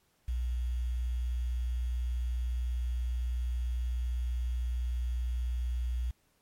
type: tone with quantisation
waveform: sine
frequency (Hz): 60.7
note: B1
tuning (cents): -29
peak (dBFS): -29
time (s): 0.28-6.11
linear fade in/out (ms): 5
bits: 9
effects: pink hiss -71 dBFS RMS until 6.41 s + MP3 64 kbps